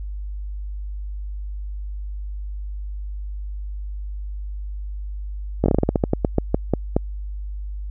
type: slowing click train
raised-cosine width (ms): 2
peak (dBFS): -3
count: 16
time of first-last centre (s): 5.64-6.965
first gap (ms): 20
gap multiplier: 1.19
effects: added 50 Hz sine -27 dBFS peak until 7.9 s